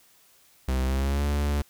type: tone with pitch glide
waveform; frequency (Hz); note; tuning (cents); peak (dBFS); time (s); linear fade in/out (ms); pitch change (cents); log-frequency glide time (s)
45% pulse; 64.8 to 72.32; C2 to D2; -16 to -26; -23; 0.68-1.62; 5; +190; 0.85-1.26
effects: white hiss -59 dBFS RMS until 1.69 s